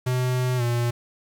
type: tone with pitch glide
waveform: square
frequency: 126.5 to 119.4 Hz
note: B2 to A#2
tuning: +42 to +42 cents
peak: -22 dBFS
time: 0.06-0.91 s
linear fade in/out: 10 ms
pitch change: -100 cents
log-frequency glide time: 0.57-0.62 s
effects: 8-bit